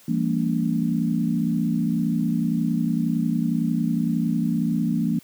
sine tone cluster, 169.7 / 200.5 / 231.6 / 286.9 Hz, F3 / G3 / A#3 / D4, -49 / +39 / -11 / -40 cents, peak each -24 / -28 / -23 / -28 dBFS, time 0.08-5.19 s, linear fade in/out 5 ms, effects white hiss -52 dBFS RMS until 5.23 s + high-pass 100 Hz 12 dB/octave

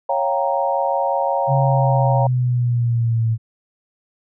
sine chord, G half-diminished seventh, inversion second, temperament equal with one note detuned, 552.8 / 698.5 / 784 / 932.3 Hz, Db5 / F5 / G5 / Bb5, -5 / 0 / 0 / 0 cents, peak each -21 / -23 / -23 / -22 dBFS, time 0.09-2.27 s, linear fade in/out 5 ms
sine exponential sweep, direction down, 138.59 to 111.8 Hz, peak -15 dBFS, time 1.47-3.38 s, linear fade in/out 50 ms
effects none

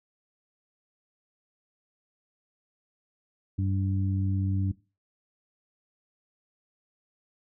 harmonic tone, 96.5 Hz, G2, 27 cents flat, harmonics 1 / 2 / 3, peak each -25 / -34 / -35 dBFS, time 3.58-4.72 s, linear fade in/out 10 ms, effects noise-tail reverb RT60 0.3 s tail -19 dB re dry

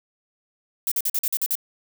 violet noise bursts, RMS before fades -23 dBFS, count 8, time 0.87-1.553 s, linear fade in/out 2 ms, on 46 ms, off 45 ms, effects none

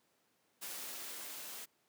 white noise with level ramp, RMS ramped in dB -44 to -47 dBFS, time 0.61-1.66 s, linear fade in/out 20 ms, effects pink hiss -75 dBFS RMS until 1.88 s + high-pass 200 Hz 12 dB/octave

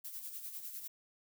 violet noise with tremolo, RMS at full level -43 dBFS, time 0.04-0.88 s, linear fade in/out 10 ms, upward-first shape sine, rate 10 Hz, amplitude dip 55%, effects none

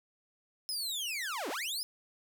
sawtooth linear two-way sweep, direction down then up, 5200 to 246.9 to 5200 Hz, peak -31 dBFS, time 0.69-1.83 s, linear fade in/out 0 ms, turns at 1.49 s, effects none

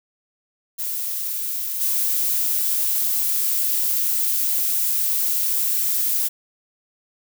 violet noise with level steps, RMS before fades -26 / -21 dBFS, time 0.78-6.29 s, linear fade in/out 20 ms, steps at 1.8 s, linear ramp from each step 20 ms, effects none

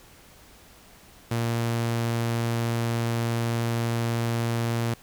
sawtooth tone, 116.54 Hz, A#2, in tune, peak -20 dBFS, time 1.31-4.94 s, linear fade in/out 5 ms, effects pink hiss -52 dBFS RMS until 5.02 s

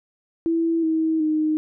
sine tone with pitch steps, 330.6 / 319.9 / 309.5 Hz, E4 / D#4 / D#4, +5 / +48 / -9 cents, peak -18 dBFS, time 0.46-1.57 s, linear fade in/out 0 ms, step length 370 ms, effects none

